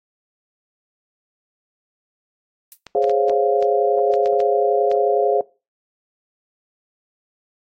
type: noise with exponential decay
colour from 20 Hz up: violet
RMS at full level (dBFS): -33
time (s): 2.72-2.79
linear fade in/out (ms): 0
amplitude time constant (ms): 15
type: clicks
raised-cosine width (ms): 0.2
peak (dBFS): -18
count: 9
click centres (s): 2.867 / 3.042 / 3.096 / 3.296 / 3.626 / 4.139 / 4.259 / 4.403 / 4.915
type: chord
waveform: sine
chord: Db major seventh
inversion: second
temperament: equal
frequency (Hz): 415.3 / 523.3 / 554.4 / 698.5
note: Ab4 / C5 / Db5 / F5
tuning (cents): 0 / 0 / 0 / 0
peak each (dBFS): -18 / -22 / -22 / -20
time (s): 2.95-5.41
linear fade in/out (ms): 2
effects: noise-tail reverb RT60 0.3 s tail -22 dB re dry + AAC 48 kbps

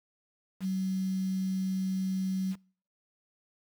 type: tone with quantisation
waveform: sine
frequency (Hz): 189.1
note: F#3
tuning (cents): +38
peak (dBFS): -28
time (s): 0.6-2.56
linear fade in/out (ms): 50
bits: 8
effects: noise-tail reverb RT60 0.5 s tail -26 dB re dry

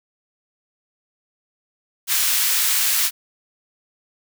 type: high-pass noise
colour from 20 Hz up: white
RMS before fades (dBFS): -19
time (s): 2.07-3.11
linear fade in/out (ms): 50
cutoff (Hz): 1500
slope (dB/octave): 12
effects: none

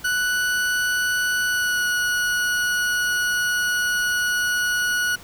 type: tone with pitch glide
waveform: 40% pulse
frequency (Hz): 1480 to 1463.8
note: F#6 to F#6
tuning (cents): 0 to -19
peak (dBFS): -19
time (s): 0.04-5.16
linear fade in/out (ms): 10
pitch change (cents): -19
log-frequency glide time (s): 1.47-1.87
effects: pink hiss -44 dBFS RMS until 5.23 s

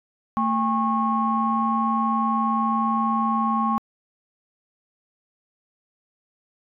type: tone cluster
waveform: sine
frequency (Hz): 224.9 / 808 / 1093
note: A3 / G#5 / C#6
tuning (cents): +38 / -48 / -25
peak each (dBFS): -23 / -26 / -22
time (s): 0.37-3.78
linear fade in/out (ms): 0
effects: tanh soft clip ceiling -10 dBFS

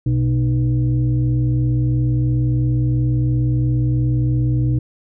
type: tone with frequency modulation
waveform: sine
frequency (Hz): 123.47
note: B2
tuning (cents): 0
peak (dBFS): -14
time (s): 0.06-4.79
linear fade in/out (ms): 5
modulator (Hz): 184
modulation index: 0.65
effects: none

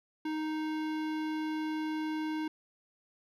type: tone with hard clipping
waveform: sine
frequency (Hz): 311.1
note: D#4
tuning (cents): 0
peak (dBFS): -34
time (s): 0.25-2.48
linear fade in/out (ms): 5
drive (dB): 18
effects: none

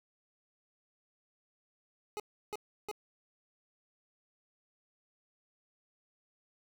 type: tone bursts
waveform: 25% pulse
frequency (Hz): 420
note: G#4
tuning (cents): +19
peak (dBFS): -33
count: 3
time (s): 2.17-2.914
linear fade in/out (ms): 0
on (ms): 28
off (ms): 330
effects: none

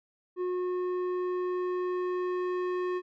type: tone with low-pass filter sweep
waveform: square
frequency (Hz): 362.3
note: F#4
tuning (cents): -36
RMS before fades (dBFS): -31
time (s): 0.36-3.02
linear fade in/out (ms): 50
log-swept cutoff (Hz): 890 to 1800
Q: 0.85
effects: none

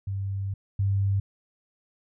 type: tone pair in turn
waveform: sine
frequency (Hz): 98 / 98.62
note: G2 / G2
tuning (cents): 0 / +11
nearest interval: unison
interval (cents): 11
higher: second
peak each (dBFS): -27 / -21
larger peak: second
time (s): 0.07-0.54 / 0.79-1.2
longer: first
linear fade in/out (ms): 5
effects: none

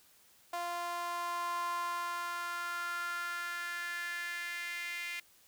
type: tone with high-pass filter sweep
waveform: sawtooth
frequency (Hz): 347.2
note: F4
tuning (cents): -10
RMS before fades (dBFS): -38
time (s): 0.53-5.2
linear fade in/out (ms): 5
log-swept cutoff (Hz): 810 to 2200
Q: 5
effects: white hiss -64 dBFS RMS until 5.47 s

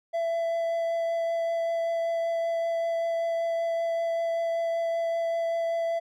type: tone with vibrato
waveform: triangle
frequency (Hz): 668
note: E5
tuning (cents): +23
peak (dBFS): -23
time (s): 0.13-6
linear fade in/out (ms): 20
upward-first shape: triangle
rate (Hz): 5.2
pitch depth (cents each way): 9
effects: none

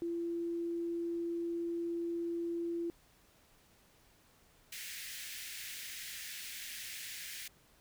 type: tone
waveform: sine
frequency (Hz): 339.6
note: F4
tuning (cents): -48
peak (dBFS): -34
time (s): 0.02-2.9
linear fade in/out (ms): 0
type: high-pass noise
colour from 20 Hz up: pink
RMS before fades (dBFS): -45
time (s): 4.72-7.48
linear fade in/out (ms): 5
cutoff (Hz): 1700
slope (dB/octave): 48
effects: pink hiss -66 dBFS RMS until 7.8 s

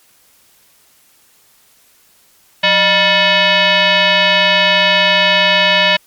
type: tone with frequency modulation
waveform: sine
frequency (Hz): 609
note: D#5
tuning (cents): -37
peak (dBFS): -8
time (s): 2.63-5.97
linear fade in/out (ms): 10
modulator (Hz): 789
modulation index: 4.2
effects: white hiss -51 dBFS RMS until 6.06 s + MP3 96 kbps

